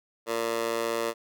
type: tone with high-pass filter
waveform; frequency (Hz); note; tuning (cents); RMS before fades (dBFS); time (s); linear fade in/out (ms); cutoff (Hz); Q
15% pulse; 115.2; A#2; -20; -29; 0.26-1.14; 50; 540; 1.9
effects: none